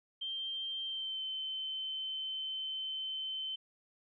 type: tone with pitch glide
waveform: sine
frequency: 3153 to 3076 Hz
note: G7 to G7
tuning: +9 to -33 cents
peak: -36 dBFS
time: 0.21-3.56 s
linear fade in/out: 10 ms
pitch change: -42 cents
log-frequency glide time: 0.82-1.23 s
effects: none